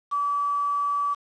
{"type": "tone with quantisation", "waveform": "sine", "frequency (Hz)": 1149, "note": "D6", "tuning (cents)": -38, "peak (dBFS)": -22, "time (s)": [0.11, 1.15], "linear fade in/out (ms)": 20, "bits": 7, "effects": ["low-pass 5000 Hz 12 dB/octave"]}